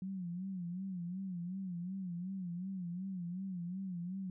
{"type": "tone with vibrato", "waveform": "sine", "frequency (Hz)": 182.4, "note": "F#3", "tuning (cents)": -24, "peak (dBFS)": -38, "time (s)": [0.02, 4.3], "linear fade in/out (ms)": 2, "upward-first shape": "sine", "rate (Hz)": 2.7, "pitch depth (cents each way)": 110, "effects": []}